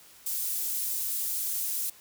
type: high-pass noise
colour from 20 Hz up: pink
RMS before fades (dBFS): -31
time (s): 0.26-1.9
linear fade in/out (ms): 5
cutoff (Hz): 11000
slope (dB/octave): 12
effects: white hiss -54 dBFS RMS until 2 s